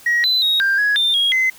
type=tone with pitch steps; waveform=sine; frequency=1900 / 4019 / 3773 / 1588 / 1671 / 3590 / 3285 / 2052 Hz; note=A#6 / B7 / A#7 / G6 / G#6 / A7 / G#7 / C7; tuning=+33 / +30 / +20 / +22 / +10 / +34 / -20 / -34 cents; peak=-12 dBFS; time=0.06-1.5 s; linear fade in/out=5 ms; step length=180 ms; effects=tanh soft clip ceiling -11 dBFS + white hiss -44 dBFS RMS until 1.58 s